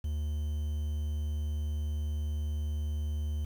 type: tone with quantisation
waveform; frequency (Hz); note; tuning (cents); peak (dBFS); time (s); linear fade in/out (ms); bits
triangle; 75; D2; +37; -28; 0.04-3.45; 5; 9
effects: none